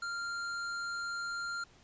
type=tone; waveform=square; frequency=1392 Hz; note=F6; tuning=6 cents flat; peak=-36 dBFS; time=0.02-1.64 s; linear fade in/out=5 ms; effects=pink hiss -62 dBFS RMS until 1.83 s + resampled to 16000 Hz